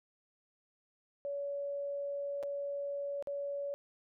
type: tone with dropouts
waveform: sine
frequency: 566 Hz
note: C#5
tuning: 36 cents sharp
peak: -35 dBFS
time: 1.25-3.74 s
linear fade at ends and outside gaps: 0 ms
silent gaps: 2.428-2.434 / 3.225-3.272 s
effects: none